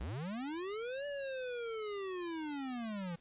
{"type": "linear two-way sweep", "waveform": "square", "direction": "up then down", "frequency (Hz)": [49.7, 581, 164.7], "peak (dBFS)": -39, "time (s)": [0, 3.16], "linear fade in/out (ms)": 10, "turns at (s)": 1.06, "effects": ["pink hiss -68 dBFS RMS until 3.2 s", "resampled to 8000 Hz"]}